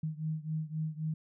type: beating tone pair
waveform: sine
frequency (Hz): 155.3 / 159.1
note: D#3 / D#3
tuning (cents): -3 / +39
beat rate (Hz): 3.8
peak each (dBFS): -35 / -37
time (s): 0.03-1.14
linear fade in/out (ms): 5
effects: none